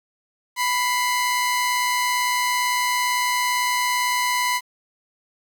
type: tone pair together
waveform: sawtooth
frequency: 991.1 / 2100 Hz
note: B5 / C7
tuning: +6 / +6 cents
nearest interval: octave + minor second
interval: 1300 cents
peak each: -17 / -22 dBFS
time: 0.56-4.61 s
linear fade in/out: 50 ms
effects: 8-bit